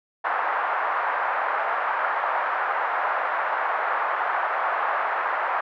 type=band-pass noise; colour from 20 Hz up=pink; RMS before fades=-25 dBFS; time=0.24-5.61 s; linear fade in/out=10 ms; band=730 to 1600 Hz; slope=24 dB/octave; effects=none